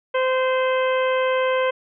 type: harmonic tone with a mistuned harmonic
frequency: 517 Hz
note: C5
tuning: 21 cents flat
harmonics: 1 / 2 / 3 / 4 / 5 / 6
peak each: -19 / -25 / -29 / -31 / -33 / -35 dBFS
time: 0.14-1.71 s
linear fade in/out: 10 ms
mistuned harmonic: 6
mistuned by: +18 cents
effects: none